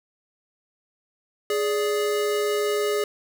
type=tone pair together; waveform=square; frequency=416.4 / 581.8 Hz; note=G#4 / D5; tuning=+5 / -16 cents; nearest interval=tritone; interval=579 cents; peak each=-23 / -30 dBFS; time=1.5-3.04 s; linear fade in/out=2 ms; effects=none